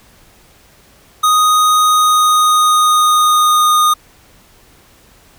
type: tone with pitch glide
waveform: square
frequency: 1245 to 1229.3 Hz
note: D#6 to D#6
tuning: +1 to -21 cents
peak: -9 dBFS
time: 1.23-3.94 s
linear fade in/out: 10 ms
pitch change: -22 cents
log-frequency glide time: 1.87-3.74 s
effects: pink hiss -47 dBFS RMS until 5.38 s